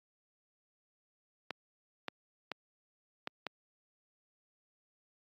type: clicks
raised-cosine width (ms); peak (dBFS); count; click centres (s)
0.3; -20; 5; 1.507 / 2.083 / 2.517 / 3.274 / 3.467
effects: high-pass 200 Hz 12 dB/octave + AAC 32 kbps